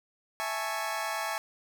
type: chord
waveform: 25% pulse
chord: A major seventh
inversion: second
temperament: equal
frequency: 659.3 / 830.6 / 880 / 1108.7 Hz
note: E5 / G#5 / A5 / C#6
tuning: 0 / 0 / 0 / 0 cents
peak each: -33 dBFS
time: 0.4-1.38 s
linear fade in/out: 0 ms
effects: none